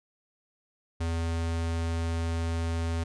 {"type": "tone", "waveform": "square", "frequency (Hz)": 83, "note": "E2", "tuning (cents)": 12, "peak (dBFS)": -28, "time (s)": [1, 3.04], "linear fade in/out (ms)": 10, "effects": ["resampled to 22050 Hz"]}